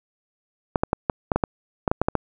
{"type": "clicks", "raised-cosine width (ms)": 1, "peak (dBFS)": -5, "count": 12, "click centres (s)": [0.758, 0.835, 0.931, 1.098, 1.318, 1.36, 1.438, 1.878, 1.915, 2.016, 2.085, 2.153], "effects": []}